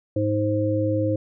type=harmonic tone; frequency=105.1 Hz; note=G#2; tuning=21 cents sharp; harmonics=1 / 3 / 5; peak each=-24 / -24 / -24 dBFS; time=0.16-1.16 s; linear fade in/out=5 ms; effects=none